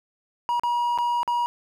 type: tone with dropouts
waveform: triangle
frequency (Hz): 958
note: A#5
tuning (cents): +47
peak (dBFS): -19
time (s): 0.49-1.46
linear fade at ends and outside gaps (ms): 0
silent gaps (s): 0.596-0.635 / 0.977-0.986 / 1.231-1.277
effects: none